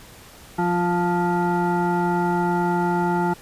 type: tone with frequency modulation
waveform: sine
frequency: 350 Hz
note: F4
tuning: 4 cents sharp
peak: -18 dBFS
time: 0.58-3.34 s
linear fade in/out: 10 ms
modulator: 526 Hz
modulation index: 1.5
effects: pink hiss -45 dBFS RMS until 3.41 s + resampled to 32000 Hz

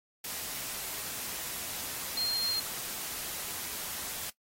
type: tone in noise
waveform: sine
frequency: 4205 Hz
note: C8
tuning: 8 cents sharp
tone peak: -28 dBFS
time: 2.17-2.6 s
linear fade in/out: 5 ms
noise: white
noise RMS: -38 dBFS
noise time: 0.24-4.3 s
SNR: +7 dB
effects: noise-tail reverb RT60 0.1 s tail -19 dB re dry + AAC 48 kbps

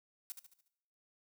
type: noise with echo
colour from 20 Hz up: blue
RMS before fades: -42 dBFS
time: 0.3-0.32 s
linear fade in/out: 0 ms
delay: 72 ms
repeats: 5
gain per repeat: -7 dB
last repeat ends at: 0.68 s
effects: noise-tail reverb RT60 0.8 s tail -19 dB re dry

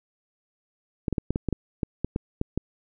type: clicks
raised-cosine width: 3 ms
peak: -12 dBFS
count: 12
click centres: 1.082 / 1.127 / 1.182 / 1.306 / 1.359 / 1.487 / 1.527 / 1.832 / 2.046 / 2.161 / 2.414 / 2.576 s
effects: none

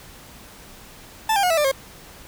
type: tone with pitch steps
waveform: 40% pulse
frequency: 880 / 797.7 / 723.1 / 655.5 / 594.2 / 538.6 Hz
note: A5 / G5 / F#5 / E5 / D5 / C#5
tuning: 0 / +30 / -40 / -10 / +20 / -50 cents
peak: -16 dBFS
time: 1.29-1.716 s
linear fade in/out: 5 ms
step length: 71 ms
effects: pink hiss -44 dBFS RMS until 2.27 s

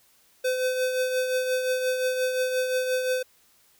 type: tone with tremolo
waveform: square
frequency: 510 Hz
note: C5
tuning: 44 cents flat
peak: -22 dBFS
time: 0.44-3.23 s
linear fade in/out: 10 ms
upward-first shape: triangle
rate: 5.7 Hz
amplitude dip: 50%
effects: white hiss -61 dBFS RMS until 3.79 s

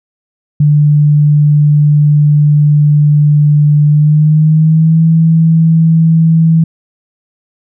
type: tone with pitch glide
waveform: sine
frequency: 148.2 to 162.55 Hz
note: D3 to E3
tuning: +16 to -24 cents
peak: -4 dBFS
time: 0.6-6.64 s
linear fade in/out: 5 ms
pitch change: +160 cents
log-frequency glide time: 3.86-5.02 s
effects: none

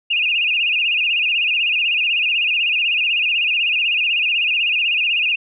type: tone with vibrato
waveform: sine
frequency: 2637 Hz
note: E7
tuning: in tune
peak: -15 dBFS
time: 0.1-5.36 s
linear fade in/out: 10 ms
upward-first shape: sine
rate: 16 Hz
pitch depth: 140 cents each way
effects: none

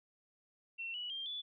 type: tone with pitch steps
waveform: sine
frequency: 2711 / 2939 / 3187 / 3455 Hz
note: E7 / F#7 / G7 / A7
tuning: +48 / -12 / +28 / -32 cents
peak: -39 dBFS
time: 0.78-1.42 s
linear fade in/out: 20 ms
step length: 160 ms
effects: none

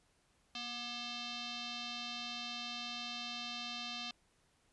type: tone with frequency modulation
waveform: sine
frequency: 237.2 Hz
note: A#3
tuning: 30 cents sharp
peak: -40 dBFS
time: 0.55-4.11 s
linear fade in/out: 2 ms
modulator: 963 Hz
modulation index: 4.7
effects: pink hiss -73 dBFS RMS until 4.72 s + resampled to 24000 Hz

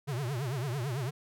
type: tone with vibrato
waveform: square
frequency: 130.81 Hz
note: C3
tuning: in tune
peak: -32 dBFS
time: 0.07-1.11 s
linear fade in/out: 20 ms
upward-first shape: triangle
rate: 9 Hz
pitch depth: 260 cents each way
effects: none

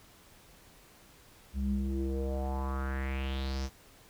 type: tone with low-pass filter sweep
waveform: square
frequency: 66.8 Hz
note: C2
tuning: 36 cents sharp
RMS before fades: -33 dBFS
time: 1.53-3.7 s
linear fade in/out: 50 ms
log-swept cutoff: 150 to 6200 Hz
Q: 4.4
effects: pink hiss -58 dBFS RMS until 4.09 s

